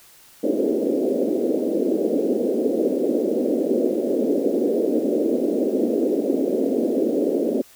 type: band-pass noise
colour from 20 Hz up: pink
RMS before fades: -21 dBFS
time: 0.43-7.62 s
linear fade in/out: 10 ms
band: 240 to 550 Hz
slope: 48 dB/octave
effects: white hiss -50 dBFS RMS until 7.75 s